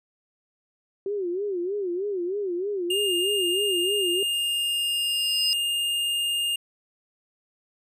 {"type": "tone with vibrato", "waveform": "sine", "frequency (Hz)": 378.7, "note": "F#4", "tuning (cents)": 40, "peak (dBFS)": -25, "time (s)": [1.06, 4.23], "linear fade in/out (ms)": 2, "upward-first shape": "sine", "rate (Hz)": 3.2, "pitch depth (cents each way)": 160}
{"type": "tone", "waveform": "square", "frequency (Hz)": 2822, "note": "F7", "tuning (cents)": 17, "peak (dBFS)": -24, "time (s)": [2.9, 6.56], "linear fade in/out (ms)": 5}
{"type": "tone with exponential growth", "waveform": "sine", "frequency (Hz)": 5020, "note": "D#8", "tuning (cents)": 15, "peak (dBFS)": -21, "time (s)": [4.33, 5.53], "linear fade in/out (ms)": 0, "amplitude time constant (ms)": 260}
{"effects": ["resampled to 32000 Hz"]}